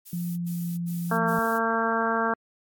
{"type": "noise bursts", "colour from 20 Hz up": "violet", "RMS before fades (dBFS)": -42, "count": 4, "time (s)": [0.05, 1.591], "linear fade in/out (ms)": 20, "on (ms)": 320, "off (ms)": 87}
{"type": "tone with pitch glide", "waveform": "sine", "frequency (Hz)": [173.6, 171.9], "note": ["F3", "F3"], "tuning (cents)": [-10, -27], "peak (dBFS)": -27, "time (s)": [0.13, 1.39], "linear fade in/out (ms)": 2, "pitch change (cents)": -17, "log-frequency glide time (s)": [0.26, 0.64]}
{"type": "harmonic tone", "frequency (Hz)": 226.8, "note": "A#3", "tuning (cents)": -47, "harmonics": [1, 2, 3, 4, 5, 6, 7], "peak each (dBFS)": [-30, -30, -30, -30, -30, -30, -30], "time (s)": [1.11, 2.34], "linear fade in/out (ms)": 5}
{"effects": ["AAC 64 kbps"]}